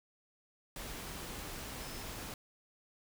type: tone in noise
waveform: sine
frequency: 5200 Hz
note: E8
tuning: 24 cents flat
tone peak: -54 dBFS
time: 1.81-2.03 s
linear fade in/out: 2 ms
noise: pink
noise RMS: -44 dBFS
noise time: 0.76-2.34 s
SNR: -13 dB
effects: none